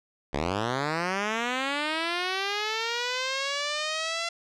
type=linear sweep; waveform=5% pulse; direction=up; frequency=65.41 to 683 Hz; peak=-15 dBFS; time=0.33-4.29 s; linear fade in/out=5 ms; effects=low-pass 5000 Hz 12 dB/octave